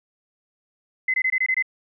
sine tone bursts, 2045 Hz, C7, 40 cents flat, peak -18 dBFS, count 7, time 1.08-1.625 s, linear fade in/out 5 ms, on 59 ms, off 22 ms, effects none

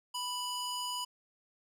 square tone with band-pass filter, 987.8 Hz, B5, in tune, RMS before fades -37 dBFS, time 0.14-1.05 s, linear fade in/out 10 ms, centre 5300 Hz, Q 0.58, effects none

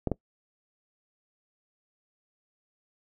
clicks, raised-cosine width 2 ms, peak -13 dBFS, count 2, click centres 0.073 / 0.117 s, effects noise-tail reverb RT60 0.1 s tail -22 dB re dry

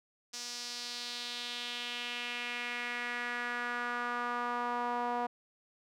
sawtooth tone with band-pass filter sweep, 241.8 Hz, B3, 36 cents flat, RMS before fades -37 dBFS, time 0.33-5.27 s, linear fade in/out 10 ms, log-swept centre 5700 to 840 Hz, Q 2.6, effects none

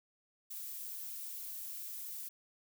violet noise, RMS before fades -44 dBFS, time 0.5-2.29 s, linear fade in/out 10 ms, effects none

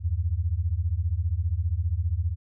sine beating tone pair, 77.78 / 92.78 Hz, D#2 / F#2, 0 / +5 cents, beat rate 15 Hz, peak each -26 dBFS, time 0-2.36 s, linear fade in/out 50 ms, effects none

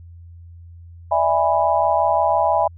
sine chord, E dominant seventh, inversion third, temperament just, 593.3 / 659.3 / 824.1 / 988.9 Hz, D5 / E5 / G#5 / B5, +18 / 0 / -14 / +2 cents, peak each -23 / -19 / -19 / -21 dBFS, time 1.11-2.68 s, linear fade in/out 10 ms, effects added 85 Hz sine -38 dBFS peak until 2.77 s

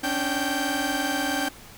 sawtooth tone cluster, 273.4 / 294 / 776 / 1571 Hz, C#4 / D4 / G5 / G6, -24 / +2 / -18 / +3 cents, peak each -26 dBFS, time 0.03-1.49 s, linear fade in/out 10 ms, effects pink hiss -46 dBFS RMS until 1.77 s

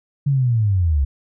sine linear sweep, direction down, 144.6 to 65.41 Hz, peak -14 dBFS, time 0.26-1.05 s, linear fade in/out 10 ms, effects none

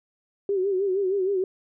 sine tone with vibrato, 385.5 Hz, G4, 29 cents flat, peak -21 dBFS, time 0.49-1.44 s, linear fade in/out 2 ms, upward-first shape sine, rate 6.4 Hz, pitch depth 89 cents each way, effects none

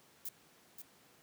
violet noise with echo, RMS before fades -41 dBFS, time 0.25-0.29 s, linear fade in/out 5 ms, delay 530 ms, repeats 1, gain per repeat -7 dB, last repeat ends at 0.82 s, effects pink hiss -64 dBFS RMS until 1.22 s + high-pass 150 Hz 12 dB/octave

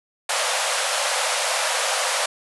pink band-pass noise, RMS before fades -23 dBFS, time 0.29-2.26 s, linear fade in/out 5 ms, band 500 to 11000 Hz, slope 96 dB/octave, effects none

